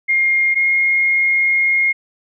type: tone pair in turn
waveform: sine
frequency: 2127 / 2142 Hz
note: C7 / C7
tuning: +28 / +40 cents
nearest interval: unison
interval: 12 cents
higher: second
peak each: -12 dBFS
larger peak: neither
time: 0.08-0.55 / 0.55-1.93 s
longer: second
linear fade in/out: 20 ms
effects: none